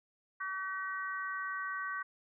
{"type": "harmonic tone", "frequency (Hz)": 380.7, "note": "F#4", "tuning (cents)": 49, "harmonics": [3, 4, 5], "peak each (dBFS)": [-39, -39, -42], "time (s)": [0.4, 2.03], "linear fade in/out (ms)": 10, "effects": []}